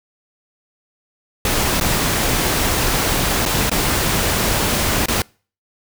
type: noise with dropouts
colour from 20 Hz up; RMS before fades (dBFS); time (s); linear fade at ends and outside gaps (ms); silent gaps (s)
pink; -18; 1.45-5.22; 2; 1.8-1.81 / 3.454-3.46 / 3.697-3.715 / 5.059-5.083
effects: noise-tail reverb RT60 0.4 s tail -26 dB re dry